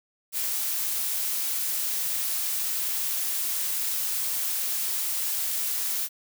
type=noise; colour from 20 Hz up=blue; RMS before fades=-28 dBFS; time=0.32-6.09 s; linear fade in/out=50 ms; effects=none